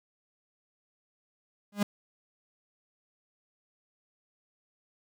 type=tone with exponential growth; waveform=45% pulse; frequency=204.3 Hz; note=G#3; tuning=28 cents flat; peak=-20 dBFS; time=1.72-1.83 s; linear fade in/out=5 ms; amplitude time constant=22 ms; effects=none